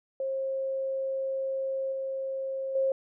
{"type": "tone with level steps", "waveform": "sine", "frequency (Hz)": 535, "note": "C5", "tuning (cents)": 38, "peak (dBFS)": [-28, -30, -23], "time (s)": [0.2, 2.92], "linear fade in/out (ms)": 2, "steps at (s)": [1.92, 2.75], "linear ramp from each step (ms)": 5, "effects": []}